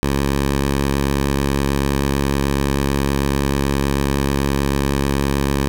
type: tone with vibrato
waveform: 10% pulse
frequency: 69.3 Hz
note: C#2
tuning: in tune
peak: -8 dBFS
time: 0.03-5.68 s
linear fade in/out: 0 ms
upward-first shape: square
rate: 6.6 Hz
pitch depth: 11 cents each way
effects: none